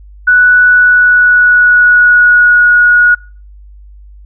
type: tone with pitch glide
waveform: sine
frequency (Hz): 1479 to 1452.8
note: F#6 to F#6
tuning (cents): -1 to -32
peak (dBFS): -3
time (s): 0.27-3.15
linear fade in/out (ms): 10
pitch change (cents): -31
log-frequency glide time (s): 0.62-2.69
effects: noise-tail reverb RT60 0.4 s tail -25 dB re dry + added 50 Hz sine -32 dBFS peak until 4.25 s